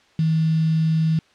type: tone with quantisation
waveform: sine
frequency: 159.9 Hz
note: D#3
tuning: 48 cents sharp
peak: -16 dBFS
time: 0.19-1.19 s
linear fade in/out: 2 ms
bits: 6
effects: white hiss -56 dBFS RMS until 1.34 s + low-pass 4000 Hz 12 dB/octave